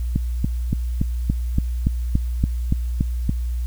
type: click train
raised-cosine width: 5 ms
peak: -6 dBFS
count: 12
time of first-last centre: 0.16-3.294 s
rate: 3.51 Hz
effects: added 60 Hz sine -21 dBFS peak until 3.66 s + white hiss -50 dBFS RMS until 3.66 s